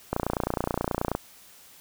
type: click train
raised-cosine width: 1 ms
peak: -11 dBFS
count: 31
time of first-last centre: 0.13-1.15 s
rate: 29.4 Hz
effects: white hiss -52 dBFS RMS until 1.8 s